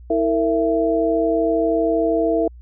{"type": "tone cluster", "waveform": "sine", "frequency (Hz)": [324.6, 457.3, 667], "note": ["E4", "A#4", "E5"], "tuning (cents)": [-27, -33, 20], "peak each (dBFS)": -20, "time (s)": [0.1, 2.48], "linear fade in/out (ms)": 5, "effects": ["added 60 Hz sine -38 dBFS peak until 2.61 s"]}